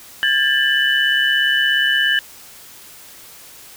sine tone cluster, 1618 / 1755 / 2981 Hz, G#6 / A6 / F#7, -46 / -5 / +12 cents, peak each -18 dBFS, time 0.23-2.19 s, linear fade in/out 0 ms, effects white hiss -41 dBFS RMS until 3.76 s

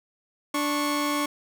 sawtooth tone pair together, 292.7 / 1098 Hz, D4 / C#6, -6 / -17 cents, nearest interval octave + major seventh, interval 2289 cents, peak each -22 / -24 dBFS, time 0.54-1.26 s, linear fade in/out 5 ms, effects none

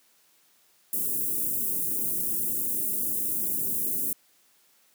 white band-stop noise, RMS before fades -28 dBFS, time 0.93-4.13 s, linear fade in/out 2 ms, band 380 to 9900 Hz, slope 24 dB/octave, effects white hiss -63 dBFS RMS until 4.94 s + high-pass 150 Hz 12 dB/octave

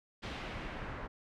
pink noise with low-pass filter sweep, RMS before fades -42 dBFS, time 0.22-1.08 s, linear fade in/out 20 ms, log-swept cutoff 3500 to 1500 Hz, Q 1.1, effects none

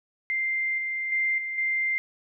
sine tone with level steps, 2093 Hz, C7, in tune, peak -24 / -27 / -22 / -29 / -23 dBFS, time 0.3-1.98 s, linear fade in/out 0 ms, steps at 0.78 / 1.12 / 1.38 / 1.58 s, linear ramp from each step 2 ms, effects none

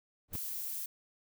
brown noise with exponential growth, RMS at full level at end -35 dBFS, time 0.28-0.36 s, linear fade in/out 5 ms, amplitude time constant 17 ms
violet noise, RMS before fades -39 dBFS, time 0.33-0.86 s, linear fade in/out 5 ms
effects none

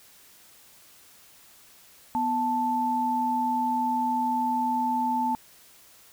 sine tone pair together, 246.9 / 880 Hz, B3 / A5, 0 / 0 cents, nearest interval octave + minor seventh, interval 2200 cents, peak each -29 / -24 dBFS, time 2.15-5.35 s, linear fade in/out 0 ms, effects white hiss -54 dBFS RMS until 6.12 s

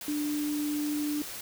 sine tone in noise, 296.3 Hz, D4, 15 cents sharp, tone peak -28 dBFS, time 0.08-1.22 s, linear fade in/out 2 ms, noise white, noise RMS -40 dBFS, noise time 0.01-1.41 s, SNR +9 dB, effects none

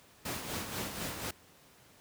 pink noise with tremolo, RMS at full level -36 dBFS, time 0.25-1.31 s, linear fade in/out 5 ms, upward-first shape sine, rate 4.1 Hz, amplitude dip 50%, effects pink hiss -60 dBFS RMS until 2 s + high-pass 80 Hz 12 dB/octave

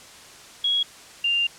sine tone pair in turn, 3322 / 2793 Hz, G#7 / F7, 0 / -1 cents, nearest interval minor third, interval 301 cents, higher first, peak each -19 / -19 dBFS, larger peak neither, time 0.64-0.83 / 1.24-1.47 s, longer second, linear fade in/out 5 ms, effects white hiss -45 dBFS RMS until 1.58 s + low-pass 8000 Hz 12 dB/octave

